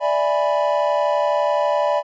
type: chord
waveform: triangle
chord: E dominant seventh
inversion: third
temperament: equal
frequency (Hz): 587.3 / 659.3 / 830.6 / 987.8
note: D5 / E5 / G#5 / B5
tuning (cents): 0 / 0 / 0 / 0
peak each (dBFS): -17 / -22 / -23 / -21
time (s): 0-2.03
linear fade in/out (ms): 50
effects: resampled to 16000 Hz